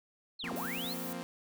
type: linear two-way sweep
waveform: sine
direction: down then up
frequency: 4435 to 138.59 to 4435 Hz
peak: -38 dBFS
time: 0.39-0.94 s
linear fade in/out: 10 ms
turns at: 0.53 s
type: clicks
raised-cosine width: 2 ms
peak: -40 dBFS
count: 6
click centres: 0.437 / 0.484 / 0.54 / 0.651 / 0.78 / 0.85 s
type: chord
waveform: sawtooth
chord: F suspended fourth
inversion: none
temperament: equal with one note detuned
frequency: 174.61 / 234 / 261.6 Hz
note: F3 / Bb3 / C4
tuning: 0 / +7 / 0 cents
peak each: -39 dBFS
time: 0.44-1.23 s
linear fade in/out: 0 ms
type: noise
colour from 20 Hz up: violet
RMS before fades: -43 dBFS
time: 0.56-1.13 s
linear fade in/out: 2 ms
effects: none